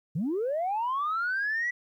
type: linear sweep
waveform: sine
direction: up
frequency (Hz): 135.4 to 1975.5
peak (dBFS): -25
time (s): 0.15-1.71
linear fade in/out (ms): 10
effects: tanh soft clip ceiling -23 dBFS + 11-bit